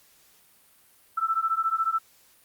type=beating tone pair; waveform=sine; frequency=1318.5 / 1332.5 Hz; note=E6 / E6; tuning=0 / +18 cents; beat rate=14 Hz; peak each=-26 dBFS; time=1.17-1.99 s; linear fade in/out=10 ms; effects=white hiss -59 dBFS RMS until 2.44 s + Opus 48 kbps